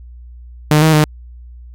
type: tone with pitch steps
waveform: sawtooth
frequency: 151.6 / 158.1 / 152.3 Hz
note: D#3 / D#3 / D#3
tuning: -45 / +28 / -37 cents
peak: -4 dBFS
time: 0.71-1.04 s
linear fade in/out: 2 ms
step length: 110 ms
effects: added 60 Hz sine -33 dBFS peak until 1.74 s + AAC 64 kbps